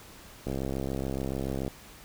click train, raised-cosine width 2 ms, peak -19 dBFS, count 82, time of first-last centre 0.47-1.679 s, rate 67 Hz, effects pink hiss -50 dBFS RMS until 2.04 s

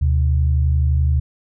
sine tone pair together, 75.8 / 127.48 Hz, D#2 / C3, -45 / -45 cents, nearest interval major sixth, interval 900 cents, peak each -14 / -21 dBFS, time 0.01-1.2 s, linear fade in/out 10 ms, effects none

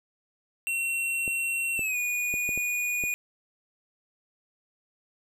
square tone with pitch glide, 2724 to 2455 Hz, F7 to D#7, -44 to -24 cents, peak -27 dBFS, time 0.67-3.14 s, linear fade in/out 0 ms, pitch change -180 cents, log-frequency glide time 1.75-1.97 s
clicks, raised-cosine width 2 ms, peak -24 dBFS, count 6, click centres 1.278 / 1.793 / 2.34 / 2.491 / 2.576 / 3.038 s
effects none

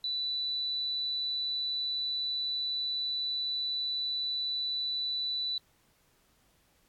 sine tone, 3972 Hz, B7, 9 cents sharp, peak -30 dBFS, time 0.04-5.58 s, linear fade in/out 2 ms, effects pink hiss -68 dBFS RMS until 6.88 s + AAC 64 kbps

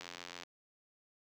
click train, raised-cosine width 0.2 ms, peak -27 dBFS, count 38, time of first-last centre 0.01-0.434 s, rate 87.2 Hz, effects high-pass 150 Hz 12 dB/octave + 10-bit

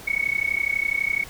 sine tone with amplitude modulation, 2217 Hz, C#7, in tune, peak -17 dBFS, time 0.07-1.24 s, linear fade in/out 10 ms, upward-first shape sine, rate 32 Hz, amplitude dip 95%, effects pink hiss -42 dBFS RMS until 1.29 s

